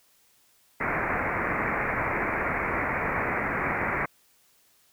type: low-pass noise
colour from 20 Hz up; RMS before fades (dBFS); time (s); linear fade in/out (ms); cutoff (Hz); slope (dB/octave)
white; -28; 0.8-4.06; 10; 2300; 96
effects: white hiss -63 dBFS RMS until 4.92 s